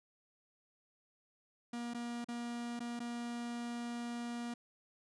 45% pulse tone with dropouts, 237.9 Hz, A#3, 35 cents sharp, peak -39 dBFS, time 1.73-4.54 s, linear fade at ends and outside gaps 5 ms, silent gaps 1.937-1.945 / 2.245-2.285 / 2.794-2.803 / 2.994-3.001 s, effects resampled to 22050 Hz

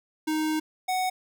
square tone pair in turn, 311.1 / 742.3 Hz, D#4 / F#5, 0 / +5 cents, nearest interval octave + minor third, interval 1505 cents, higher second, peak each -25 dBFS, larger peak neither, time 0.27-0.6 / 0.88-1.1 s, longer first, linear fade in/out 10 ms, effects none

